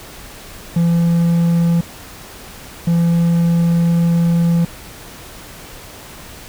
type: tone bursts at uneven times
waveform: triangle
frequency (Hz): 169.4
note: E3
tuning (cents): +48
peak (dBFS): -9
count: 2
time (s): 0.76-1.81 / 2.87-4.65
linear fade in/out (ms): 5
effects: pink hiss -36 dBFS RMS until 6.48 s